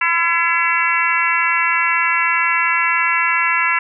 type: harmonic tone with a mistuned harmonic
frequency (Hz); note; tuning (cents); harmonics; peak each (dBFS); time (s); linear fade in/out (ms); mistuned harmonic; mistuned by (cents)
337.9; E4; +43; 3 / 4 / 5 / 6 / 7 / 8; -21 / -21 / -21 / -21 / -21 / -21; 0.01-3.79; 5; 7; -72
effects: none